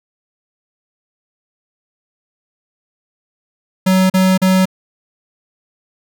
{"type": "tone bursts", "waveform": "square", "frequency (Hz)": 187.4, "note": "F#3", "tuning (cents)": 22, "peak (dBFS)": -10, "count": 3, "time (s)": [3.86, 4.656], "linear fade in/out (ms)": 10, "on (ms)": 240, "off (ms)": 38, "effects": []}